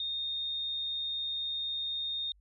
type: tone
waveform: sine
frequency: 3678 Hz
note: A#7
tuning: 24 cents flat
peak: -32 dBFS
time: 0-2.32 s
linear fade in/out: 2 ms
effects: added 50 Hz sine -60 dBFS peak until 2.4 s